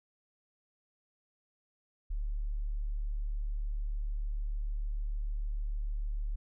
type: tone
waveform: sine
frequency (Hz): 36.64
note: D1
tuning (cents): -3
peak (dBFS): -31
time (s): 2.1-6.36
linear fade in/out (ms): 10
effects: none